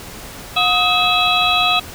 sine tone cluster, 722 / 1259 / 2599 / 3336 / 3907 Hz, F#5 / D#6 / E7 / G#7 / B7, -43 / +20 / -25 / +7 / -19 cents, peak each -19 dBFS, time 0.56-1.8 s, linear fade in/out 10 ms, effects pink hiss -34 dBFS RMS until 1.94 s

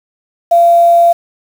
sine tone with quantisation, 685 Hz, F5, 34 cents flat, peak -4 dBFS, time 0.51-1.13 s, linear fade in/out 10 ms, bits 5, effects none

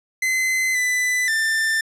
45% pulse tone with pitch steps, 2047 / 1997 / 1784 Hz, C7 / B6 / A6, -38 / +19 / +23 cents, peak -18 dBFS, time 0.22-1.81 s, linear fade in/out 5 ms, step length 530 ms, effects low-pass 11000 Hz 12 dB/octave

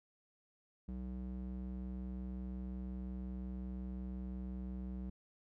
square tone with band-pass filter, 62.8 Hz, B1, 30 cents sharp, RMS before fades -43 dBFS, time 0.88-5.1 s, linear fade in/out 5 ms, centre 150 Hz, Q 1.7, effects none

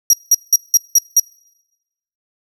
35% pulse tone bursts, 5710 Hz, F8, 37 cents sharp, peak -4 dBFS, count 6, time 0.1-1.198 s, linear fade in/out 2 ms, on 33 ms, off 180 ms, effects noise-tail reverb RT60 1.0 s tail -26 dB re dry

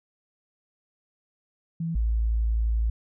sine tone pair in turn, 165.2 / 55.8 Hz, E3 / A1, +4 / +25 cents, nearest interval octave + perfect fifth, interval 1879 cents, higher first, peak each -26 / -21 dBFS, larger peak second, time 1.8-1.95 / 1.95-2.9 s, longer second, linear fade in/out 5 ms, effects none

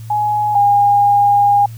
sine tone pair in turn, 838 / 812.7 Hz, G#5 / G#5, +15 / -38 cents, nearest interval minor second, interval 53 cents, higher first, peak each -13 / -8 dBFS, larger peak second, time 0.1-0.55 / 0.55-1.66 s, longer second, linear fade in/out 5 ms, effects added 113 Hz sine -28 dBFS peak until 1.77 s + white hiss -46 dBFS RMS until 1.77 s

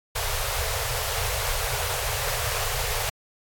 pink band-stop noise, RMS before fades -27 dBFS, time 0.15-3.1 s, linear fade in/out 10 ms, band 130 to 420 Hz, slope 96 dB/octave, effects AAC 64 kbps

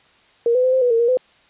sine tone with pitch steps, 468.6 / 504 / 513 / 521 / 490.7 / 458.3 / 471.3 / 508 Hz, A#4 / B4 / C5 / C5 / B4 / A#4 / A#4 / B4, +9 / +35 / -34 / -7 / -11 / -29 / +19 / +49 cents, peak -13 dBFS, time 0.46-1.172 s, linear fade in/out 2 ms, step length 89 ms, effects white hiss -54 dBFS RMS until 1.49 s + resampled to 8000 Hz

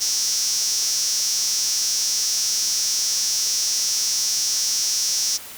sawtooth tone with high-pass filter, 220 Hz, A3, in tune, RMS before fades -22 dBFS, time 0-5.38 s, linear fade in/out 20 ms, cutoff 5600 Hz, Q 7.3, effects white hiss -38 dBFS RMS until 5.57 s

